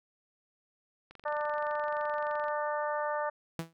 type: click train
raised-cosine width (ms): 0.3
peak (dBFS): -34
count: 33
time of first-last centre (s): 1.11-2.483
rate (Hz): 23.3
type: harmonic tone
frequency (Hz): 297.9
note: D4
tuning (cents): +25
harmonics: 2 / 3 / 4 / 5 / 6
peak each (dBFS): -33 / -35 / -37 / -42 / -42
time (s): 1.25-3.3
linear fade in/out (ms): 10
type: tone with exponential decay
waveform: sawtooth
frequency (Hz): 164.81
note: E3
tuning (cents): 0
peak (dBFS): -26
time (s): 3.59-3.73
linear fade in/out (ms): 0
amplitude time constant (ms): 29
effects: none